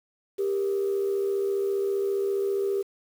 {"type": "tone pair together", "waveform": "sine", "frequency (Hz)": [396.1, 471], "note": ["G4", "A#4"], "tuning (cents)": [18, 18], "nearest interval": "minor third", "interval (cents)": 300, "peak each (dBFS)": [-23, -32], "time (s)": [0.38, 2.83], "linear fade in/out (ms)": 20, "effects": ["tanh soft clip ceiling -18 dBFS", "8-bit"]}